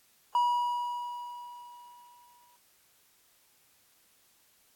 triangle tone with exponential decay, 968 Hz, B5, 35 cents flat, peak -20 dBFS, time 0.35-2.56 s, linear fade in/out 1 ms, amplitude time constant 480 ms, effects white hiss -65 dBFS RMS until 4.75 s + AAC 64 kbps

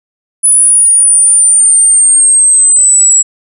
sine linear sweep, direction down, 9950 to 7710 Hz, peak -3 dBFS, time 0.43-3.23 s, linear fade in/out 20 ms, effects none

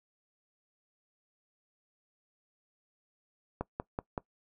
click train, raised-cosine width 1 ms, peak -19 dBFS, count 4, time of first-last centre 3.61-4.178 s, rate 5.28 Hz, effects noise-tail reverb RT60 0.1 s tail -21 dB re dry

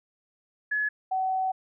sine tone pair in turn, 1700 / 755.3 Hz, G#6 / F#5, +40 / +35 cents, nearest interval octave + major second, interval 1405 cents, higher first, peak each -24 dBFS, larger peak neither, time 0.71-0.89 / 1.11-1.52 s, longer second, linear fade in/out 10 ms, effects none

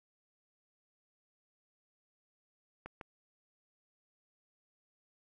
clicks, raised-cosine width 0.5 ms, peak -29 dBFS, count 2, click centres 2.86 / 3.012 s, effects none

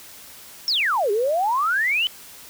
sine exponential two-way sweep, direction down then up, 5588 to 392 to 3091 Hz, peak -18 dBFS, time 0.68-2.07 s, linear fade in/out 0 ms, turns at 1.11 s, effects white hiss -43 dBFS RMS until 2.49 s

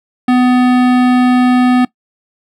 sine tone with hard clipping, 250 Hz, B3, 21 cents sharp, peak -9 dBFS, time 0.28-1.85 s, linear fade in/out 5 ms, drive 18 dB, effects noise-tail reverb RT60 0.1 s tail -21 dB re dry

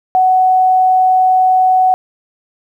sine tone, 745 Hz, F#5, 12 cents sharp, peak -7 dBFS, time 0.15-1.94 s, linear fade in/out 0 ms, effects 8-bit

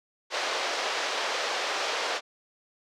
pink band-pass noise, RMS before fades -30 dBFS, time 0.3-2.21 s, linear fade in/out 50 ms, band 470 to 5700 Hz, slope 24 dB/octave, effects none

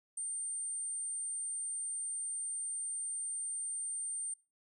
sine tone, 8870 Hz, C#9, in tune, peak -36 dBFS, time 0.17-4.34 s, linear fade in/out 5 ms, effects noise-tail reverb RT60 0.3 s tail -23 dB re dry

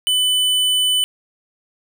square tone, 3000 Hz, F#7, 23 cents sharp, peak -15 dBFS, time 0.07-1.04 s, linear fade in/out 0 ms, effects none

